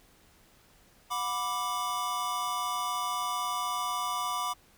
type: chord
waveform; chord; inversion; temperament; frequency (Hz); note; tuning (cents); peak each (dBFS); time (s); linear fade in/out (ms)
square; B minor; second; equal with one note detuned; 725.6 / 987.8 / 1174.7; F#5 / B5 / D6; -34 / 0 / 0; -39 / -35 / -33; 1.1-4.54; 20
effects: pink hiss -61 dBFS RMS until 4.77 s